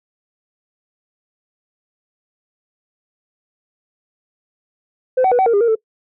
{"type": "tone with pitch steps", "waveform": "sine", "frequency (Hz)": [512, 756, 488.3, 761, 464.7, 404.5, 467.9, 442.2], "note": ["C5", "F#5", "B4", "F#5", "A#4", "G#4", "A#4", "A4"], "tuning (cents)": [-38, 37, -20, 48, -5, -46, 6, 9], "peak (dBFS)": -9, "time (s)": [5.17, 5.754], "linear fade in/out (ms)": 10, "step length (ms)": 73, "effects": ["noise-tail reverb RT60 0.1 s tail -23 dB re dry", "tanh soft clip ceiling -9 dBFS"]}